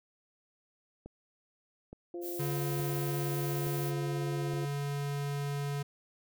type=click train; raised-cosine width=2 ms; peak=-32 dBFS; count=5; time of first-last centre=1.06-4.538 s; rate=1.15 Hz
type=harmonic tone; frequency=173.8 Hz; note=F3; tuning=8 cents flat; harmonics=2 / 3 / 4; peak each=-37 / -47 / -51 dBFS; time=2.14-4.65 s; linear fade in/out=2 ms
type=noise; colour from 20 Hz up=violet; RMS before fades=-42 dBFS; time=2.21-3.93 s; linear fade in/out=50 ms
type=tone; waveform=square; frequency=142.4 Hz; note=C#3; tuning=47 cents sharp; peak=-33 dBFS; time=2.39-5.83 s; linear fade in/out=10 ms
effects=none